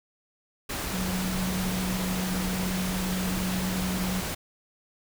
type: tone in noise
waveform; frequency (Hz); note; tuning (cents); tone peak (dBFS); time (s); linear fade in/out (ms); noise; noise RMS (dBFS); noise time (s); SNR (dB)
sine; 185; F#3; 0; -28; 0.93-4.21; 10; pink; -32; 0.69-4.35; +1
effects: none